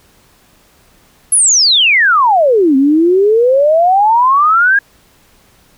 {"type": "exponential two-way sweep", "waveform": "sine", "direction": "down then up", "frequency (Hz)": [11175, 261.6, 1657], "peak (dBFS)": -6, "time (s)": [1.32, 4.79], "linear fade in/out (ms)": 5, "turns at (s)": 2.76, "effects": ["pink hiss -49 dBFS RMS until 5.77 s"]}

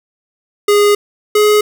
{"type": "tone pair in turn", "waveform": "square", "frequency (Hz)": [411.9, 420.6], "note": ["G#4", "G#4"], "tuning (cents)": [-14, 22], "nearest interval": "unison", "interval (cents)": 36, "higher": "second", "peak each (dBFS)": -8, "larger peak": "neither", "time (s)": [[0.68, 0.95], [1.35, 1.61]], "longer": "first", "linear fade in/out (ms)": 5, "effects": ["8-bit"]}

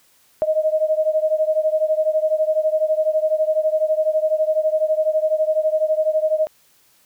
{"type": "beating tone pair", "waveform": "sine", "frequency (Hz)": [620, 632], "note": ["D#5", "D#5"], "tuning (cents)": [-6, 27], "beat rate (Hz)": 12, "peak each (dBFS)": [-18, -20], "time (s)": [0.42, 6.47], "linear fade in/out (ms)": 0, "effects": ["white hiss -57 dBFS RMS until 7.05 s"]}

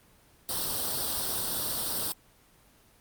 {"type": "noise with comb filter", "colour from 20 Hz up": "white", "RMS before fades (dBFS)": -31, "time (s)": [0.49, 2.12], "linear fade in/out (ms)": 0, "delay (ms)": 0.22, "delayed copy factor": 0.8, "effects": ["pink hiss -60 dBFS RMS until 3 s", "Opus 24 kbps"]}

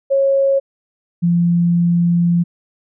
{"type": "tone pair in turn", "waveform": "sine", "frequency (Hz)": [547, 172.29], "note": ["C#5", "F3"], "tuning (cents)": [-23, -23], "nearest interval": "octave + minor sixth", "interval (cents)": 2000, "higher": "first", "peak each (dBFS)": -11, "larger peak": "neither", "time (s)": [[0.1, 0.6], [1.22, 2.44]], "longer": "second", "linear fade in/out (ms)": 20, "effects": []}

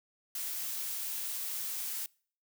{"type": "noise", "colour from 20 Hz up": "blue", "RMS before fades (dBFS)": -37, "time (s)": [0.35, 2.06], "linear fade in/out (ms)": 2, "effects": ["noise-tail reverb RT60 0.5 s tail -26 dB re dry"]}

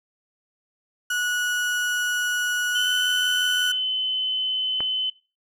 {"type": "tone with pitch glide", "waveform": "35% pulse", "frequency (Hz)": [1464, 1476.7], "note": ["F#6", "F#6"], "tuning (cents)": [-19, -4], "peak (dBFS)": -21, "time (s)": [1.1, 3.72], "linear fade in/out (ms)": 5, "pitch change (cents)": 15, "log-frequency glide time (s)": [2.78, 2.86]}
{"type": "tone", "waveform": "sine", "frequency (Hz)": 3039, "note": "F#7", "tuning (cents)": 46, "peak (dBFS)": -22, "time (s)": [2.75, 5.1], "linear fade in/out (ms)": 5}
{"type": "click", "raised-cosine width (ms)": 0.5, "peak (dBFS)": -16, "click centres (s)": 4.805}
{"effects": ["noise-tail reverb RT60 0.3 s tail -18 dB re dry"]}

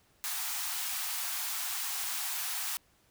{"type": "high-pass noise", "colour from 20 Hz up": "white", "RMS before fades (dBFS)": -35, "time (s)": [0.24, 2.77], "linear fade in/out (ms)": 0, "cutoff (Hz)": 700, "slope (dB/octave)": 96, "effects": ["pink hiss -67 dBFS RMS until 3.1 s"]}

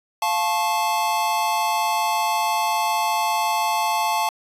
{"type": "chord", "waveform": "square", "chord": "F augmented", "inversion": "none", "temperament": "just", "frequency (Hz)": [698.5, 873.1, 1091.3], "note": ["F5", "A5", "C#6"], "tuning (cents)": [0, -14, -27], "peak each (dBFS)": [-27, -22, -27], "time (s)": [0.22, 4.29], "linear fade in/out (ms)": 2, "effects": ["resampled to 32000 Hz"]}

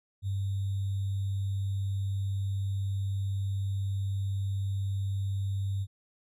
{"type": "tone with sample-and-hold", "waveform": "sine", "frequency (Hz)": 98, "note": "G2", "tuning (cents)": 0, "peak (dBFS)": -28, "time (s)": [0.22, 5.87], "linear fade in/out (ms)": 50, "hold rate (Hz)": 3675, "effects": ["resampled to 32000 Hz"]}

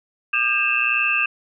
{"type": "tone cluster", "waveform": "sine", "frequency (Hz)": [1209, 1597, 2489, 2609, 2731], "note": ["D6", "G6", "D#7", "E7", "F7"], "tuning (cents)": [50, 32, 0, -18, -39], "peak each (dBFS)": [-27, -25, -29, -20, -23], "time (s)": [0.33, 1.26], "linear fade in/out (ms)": 5, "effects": []}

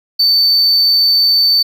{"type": "tone", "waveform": "triangle", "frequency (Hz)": 4543, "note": "C#8", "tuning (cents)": 42, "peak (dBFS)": -7, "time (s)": [0.19, 1.63], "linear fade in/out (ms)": 10, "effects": []}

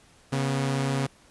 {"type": "tone pair together", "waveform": "sawtooth", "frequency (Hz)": [136.6, 243.4], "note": ["C#3", "B3"], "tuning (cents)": [-25, -25], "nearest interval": "minor seventh", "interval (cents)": 1000, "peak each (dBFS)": [-21, -28], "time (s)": [0.32, 1.07], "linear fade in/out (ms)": 10, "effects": ["pink hiss -57 dBFS RMS until 1.3 s", "resampled to 24000 Hz"]}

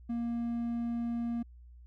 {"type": "tone", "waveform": "triangle", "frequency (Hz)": 234.9, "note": "A#3", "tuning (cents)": 13, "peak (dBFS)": -29, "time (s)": [0.09, 1.43], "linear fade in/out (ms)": 10, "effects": ["added 60 Hz sine -50 dBFS peak until 1.86 s"]}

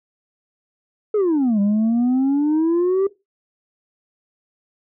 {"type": "exponential two-way sweep", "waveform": "sine", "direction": "down then up", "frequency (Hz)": [440, 198.5, 396.5], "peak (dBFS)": -12, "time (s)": [1.14, 3.07], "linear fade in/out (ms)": 5, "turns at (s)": 1.6, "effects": ["noise-tail reverb RT60 0.2 s tail -18 dB re dry", "tanh soft clip ceiling -14 dBFS"]}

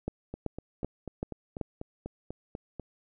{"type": "two click trains", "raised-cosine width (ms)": 2, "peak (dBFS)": [-18, -24], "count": [5, 11], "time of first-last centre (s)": [[0.08, 1.613], [0.34, 2.797]], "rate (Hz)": [2.61, 4.07], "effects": []}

